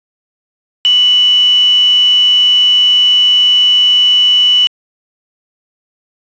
sine tone with quantisation, 2966 Hz, F#7, 4 cents sharp, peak -6 dBFS, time 0.85-4.67 s, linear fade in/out 0 ms, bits 3, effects resampled to 16000 Hz

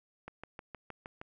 click train, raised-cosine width 0.5 ms, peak -28 dBFS, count 7, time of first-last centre 0.28-1.215 s, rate 6.42 Hz, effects none

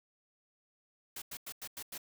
white noise bursts, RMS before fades -43 dBFS, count 6, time 1.16-1.979 s, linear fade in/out 5 ms, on 59 ms, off 93 ms, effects none

